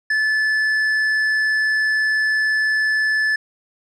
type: tone with tanh clipping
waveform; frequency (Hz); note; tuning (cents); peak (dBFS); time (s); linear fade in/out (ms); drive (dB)
sine; 1737; A6; -23; -17; 0.1-3.36; 5; 6
effects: none